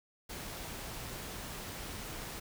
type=noise; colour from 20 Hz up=pink; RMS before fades=-43 dBFS; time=0.29-2.4 s; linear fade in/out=10 ms; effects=none